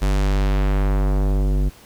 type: tone with low-pass filter sweep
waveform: square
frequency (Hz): 49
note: G1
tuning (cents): 0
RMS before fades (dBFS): -18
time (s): 0.01-1.7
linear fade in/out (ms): 20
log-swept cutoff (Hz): 12000 to 300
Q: 0.74
effects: pink hiss -47 dBFS RMS until 1.85 s